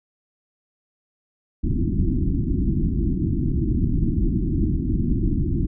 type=low-pass noise; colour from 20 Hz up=pink; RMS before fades=-21 dBFS; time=1.63-5.67 s; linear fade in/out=20 ms; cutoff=350 Hz; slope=96 dB/octave; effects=none